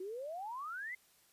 sine exponential sweep, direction up, 358.8 to 2100 Hz, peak -40 dBFS, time 0-0.95 s, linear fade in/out 5 ms, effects white hiss -68 dBFS RMS until 1.32 s + resampled to 32000 Hz

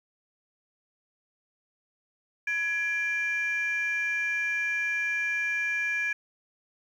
sine tone pair together, 1675 / 2371 Hz, G#6 / D7, +14 / +16 cents, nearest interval tritone, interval 602 cents, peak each -27 dBFS, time 2.47-6.13 s, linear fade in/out 5 ms, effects tanh soft clip ceiling -22 dBFS + 10-bit

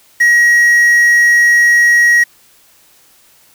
triangle tone with quantisation, 1900 Hz, A#6, 33 cents sharp, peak -4 dBFS, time 0.2-2.24 s, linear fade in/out 10 ms, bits 5, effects white hiss -48 dBFS RMS until 3.54 s

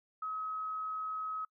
sine tone, 1276 Hz, D#6, 43 cents sharp, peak -35 dBFS, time 0.22-1.45 s, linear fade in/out 5 ms, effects noise-tail reverb RT60 0.1 s tail -26 dB re dry

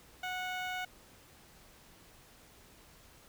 15% pulse tone with notch filter, 735 Hz, F#5, 12 cents flat, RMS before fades -38 dBFS, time 0.23-0.85 s, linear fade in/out 5 ms, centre 9800 Hz, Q 0.5, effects pink hiss -59 dBFS RMS until 3.28 s

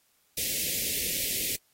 white band-stop noise, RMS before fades -30 dBFS, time 0.37-1.56 s, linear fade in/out 5 ms, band 570 to 2000 Hz, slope 48 dB/octave, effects white hiss -68 dBFS RMS until 1.73 s + AAC 48 kbps

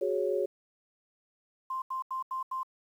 sine chord, F# suspended second, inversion none, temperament equal, 370 / 415.3 / 554.4 Hz, F#4 / G#4 / C#5, 0 / 0 / 0 cents, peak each -31 dBFS, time 0.01-0.46 s, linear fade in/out 10 ms
sine tone bursts, 1046.5 Hz, C6, in tune, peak -31 dBFS, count 5, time 1.7-2.632 s, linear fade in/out 5 ms, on 120 ms, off 83 ms
effects 10-bit

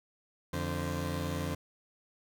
20% pulse tone cluster, 86.7 / 147 / 520 Hz, F2 / D3 / C5, -12 / +2 / -11 cents, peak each -30 / -32 / -37 dBFS, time 0.53-1.55 s, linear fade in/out 5 ms, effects none

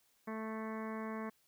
harmonic tone, 220 Hz, A3, in tune, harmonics 1 / 2 / 3 / 4 / 5 / 6 / 7 / 8 / 9 / 10, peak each -41 / -46 / -49 / -52 / -47 / -58 / -56 / -54 / -56 / -58 dBFS, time 0.27-1.3 s, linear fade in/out 10 ms, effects white hiss -73 dBFS RMS until 1.47 s

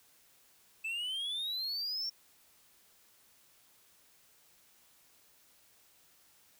triangle exponential sweep, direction up, 2607 to 5540 Hz, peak -33 dBFS, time 0.84-2.1 s, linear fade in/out 10 ms, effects white hiss -65 dBFS RMS until 6.59 s

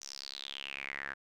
sawtooth tone with band-pass filter sweep, 69 Hz, C#2, 7 cents flat, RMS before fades -43 dBFS, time 0.01-1.14 s, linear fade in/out 10 ms, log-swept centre 6100 to 1600 Hz, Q 6.6, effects none

